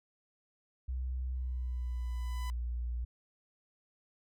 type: tone with pitch glide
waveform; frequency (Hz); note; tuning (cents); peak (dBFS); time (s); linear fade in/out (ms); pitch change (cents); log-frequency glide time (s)
sine; 63.6 to 59.68; C2 to A#1; -48 to +41; -33; 0.88-3.05; 10; -111; 1.35-2.11
type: tone with exponential growth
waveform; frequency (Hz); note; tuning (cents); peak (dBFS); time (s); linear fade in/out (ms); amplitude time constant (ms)
sawtooth; 1000; B5; +21; -39; 1.35-2.5; 0; 250
effects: none